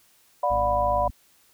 sine chord, B minor, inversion first, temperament equal with one note detuned, 587.3 / 722.3 / 987.8 Hz, D5 / F#5 / B5, 0 / -42 / 0 cents, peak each -25 / -25 / -24 dBFS, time 0.43-1.08 s, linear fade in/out 5 ms
harmonic tone, 51.91 Hz, G#1, in tune, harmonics 1 / 2 / 4 / 5, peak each -31 / -37 / -43 / -45 dBFS, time 0.5-1.11 s, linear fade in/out 10 ms
effects white hiss -60 dBFS RMS until 1.53 s

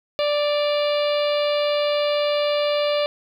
harmonic tone with a mistuned harmonic, 587.3 Hz, D5, in tune, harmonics 1 / 2 / 3 / 4 / 5 / 6 / 7 / 8, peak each -19 / -30 / -37 / -33 / -32 / -32 / -34 / -38 dBFS, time 0.19-3.06 s, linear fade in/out 0 ms, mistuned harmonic 5, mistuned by -46 cents, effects 9-bit

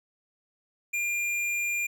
triangle tone with tanh clipping, 2400 Hz, D7, 37 cents sharp, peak -28 dBFS, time 0.93-1.87 s, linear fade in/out 10 ms, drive 18 dB, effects none

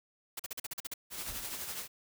white noise bursts, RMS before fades -39 dBFS, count 9, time 0.37-0.939 s, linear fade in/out 5 ms, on 25 ms, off 43 ms
white noise with tremolo, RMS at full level -38 dBFS, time 1.1-1.88 s, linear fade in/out 50 ms, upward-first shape triangle, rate 12 Hz, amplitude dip 55%
brown noise with exponential decay, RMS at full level -43 dBFS, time 1.28-1.71 s, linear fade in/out 5 ms, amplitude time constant 92 ms
effects none

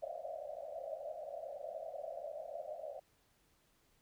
white band-pass noise, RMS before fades -45 dBFS, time 0.02-3 s, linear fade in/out 10 ms, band 550 to 690 Hz, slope 96 dB/octave, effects pink hiss -73 dBFS RMS until 4.01 s

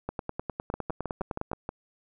two click trains, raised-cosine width 1 ms, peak -17 / -18 dBFS, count 15 / 7, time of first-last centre 0.09-1.516 / 0.74-1.691 s, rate 9.82 / 6.31 Hz, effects none

